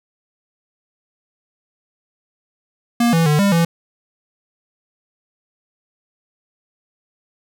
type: tone with pitch steps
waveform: square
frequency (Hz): 236.5 / 165.3 / 149.6 / 200 / 167.8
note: A#3 / E3 / D3 / G3 / E3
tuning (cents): +25 / +5 / +32 / +35 / +31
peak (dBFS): -13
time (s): 3-3.65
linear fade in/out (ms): 5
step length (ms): 130
effects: none